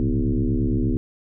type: tone with frequency modulation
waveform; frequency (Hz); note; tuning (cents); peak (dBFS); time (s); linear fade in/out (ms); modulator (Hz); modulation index
sine; 102.6; G#2; -21; -18; 0-0.97; 0; 71.3; 3.4
effects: none